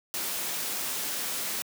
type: noise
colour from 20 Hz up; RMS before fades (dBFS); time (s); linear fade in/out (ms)
white; -32; 0.14-1.62; 0
effects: high-pass 150 Hz 12 dB/octave